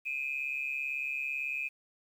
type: tone pair together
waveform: sine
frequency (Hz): 2418 / 2556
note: D7 / D#7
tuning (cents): +50 / +46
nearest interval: minor second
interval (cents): 96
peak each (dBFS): -35 / -34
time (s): 0.05-1.69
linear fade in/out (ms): 20
effects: tanh soft clip ceiling -24 dBFS + 10-bit